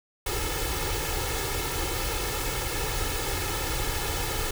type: noise with comb filter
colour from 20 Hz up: pink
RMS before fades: -29 dBFS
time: 0.26-4.51 s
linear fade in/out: 5 ms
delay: 2.3 ms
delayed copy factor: +0.8
effects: none